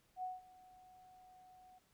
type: tone with ADSR envelope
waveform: sine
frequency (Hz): 739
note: F#5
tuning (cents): -2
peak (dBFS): -38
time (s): 0.16-1.79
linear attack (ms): 69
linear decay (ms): 180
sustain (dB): -21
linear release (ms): 13
effects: pink hiss -74 dBFS RMS until 1.93 s